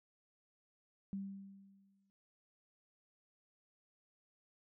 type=tone with exponential decay; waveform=sine; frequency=196 Hz; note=G3; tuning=in tune; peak=-37 dBFS; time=1.13-2.1 s; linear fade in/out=0 ms; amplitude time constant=210 ms; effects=none